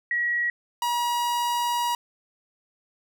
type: tone pair in turn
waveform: sine / 45% pulse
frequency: 1914 / 958.9 Hz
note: A#6 / A#5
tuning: +45 / +49 cents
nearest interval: octave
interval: 1196 cents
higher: first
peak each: -22 / -23 dBFS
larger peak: first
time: 0.11-0.5 / 0.82-1.95 s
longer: second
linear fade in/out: 2 ms
effects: none